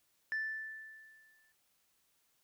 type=tone with exponential decay; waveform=sine; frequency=1760 Hz; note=A6; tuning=in tune; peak=-30 dBFS; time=0.32-1.52 s; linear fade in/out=0 ms; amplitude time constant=260 ms; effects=tanh soft clip ceiling -31 dBFS + white hiss -75 dBFS RMS until 2.43 s